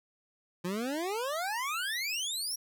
25% pulse exponential sweep, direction up, 170.4 to 5740 Hz, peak -28 dBFS, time 0.64-2.56 s, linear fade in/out 10 ms, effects none

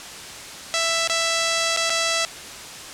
5% pulse tone with dropouts, 662 Hz, E5, 7 cents sharp, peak -8 dBFS, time 0.74-2.25 s, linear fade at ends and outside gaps 0 ms, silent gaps 1.075-1.098 / 1.764-1.773 / 1.896-1.902 s, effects white hiss -36 dBFS RMS until 2.93 s + low-pass 8000 Hz 12 dB/octave

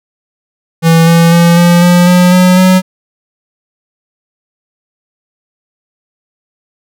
square tone with pitch steps, 164.81 / 167.59 / 170.43 / 173.3 / 176.23 / 179.21 / 182.24 / 185.31 Hz, E3 / E3 / F3 / F3 / F3 / F3 / F#3 / F#3, 0 / +29 / -42 / -13 / +16 / +45 / -26 / +3 cents, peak -4 dBFS, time 0.82-2.82 s, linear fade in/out 50 ms, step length 250 ms, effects none

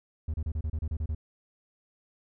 triangle tone bursts, 77.78 Hz, D#2, in tune, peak -26 dBFS, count 10, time 0.28-1.149 s, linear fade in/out 5 ms, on 59 ms, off 31 ms, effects none

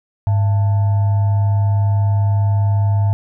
sine tone with frequency modulation, 102.4 Hz, G#2, 24 cents flat, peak -12 dBFS, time 0.27-3.13 s, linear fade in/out 0 ms, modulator 783 Hz, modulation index 0.22, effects none

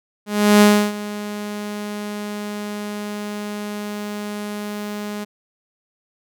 sawtooth tone with ADSR envelope, 207.7 Hz, G#3, in tune, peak -4 dBFS, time 0.26-5.25 s, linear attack 350 ms, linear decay 310 ms, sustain -18 dB, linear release 18 ms, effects none

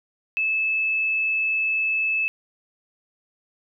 sine tone, 2612 Hz, E7, 17 cents flat, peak -20 dBFS, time 0.37-2.28 s, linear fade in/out 0 ms, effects none

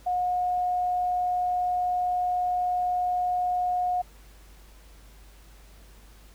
sine tone, 722 Hz, F#5, 43 cents flat, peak -23 dBFS, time 0.06-4.02 s, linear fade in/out 10 ms, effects added 50 Hz sine -49 dBFS peak until 6.34 s + pink hiss -56 dBFS RMS until 6.34 s

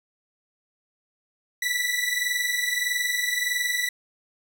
sawtooth tone pair together, 1953.9 / 1975.5 Hz, B6 / B6, -19 / 0 cents, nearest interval unison, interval 19 cents, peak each -23 dBFS, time 1.62-3.89 s, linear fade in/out 5 ms, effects none

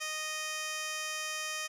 15% pulse tone with band-pass filter, 620 Hz, D#5, 6 cents flat, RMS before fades -37 dBFS, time 0-1.68 s, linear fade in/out 20 ms, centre 5100 Hz, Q 0.79, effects none

